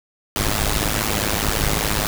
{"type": "noise with amplitude modulation", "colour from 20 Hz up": "pink", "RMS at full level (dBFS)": -17, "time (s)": [0.36, 2.07], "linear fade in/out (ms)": 0, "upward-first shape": "sine", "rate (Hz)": 105, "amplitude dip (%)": 90, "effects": []}